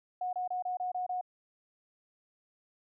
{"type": "tone bursts", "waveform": "sine", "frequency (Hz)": 729, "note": "F#5", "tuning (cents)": -26, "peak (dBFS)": -31, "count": 7, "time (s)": [0.21, 1.212], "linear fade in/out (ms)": 5, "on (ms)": 120, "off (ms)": 27, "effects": []}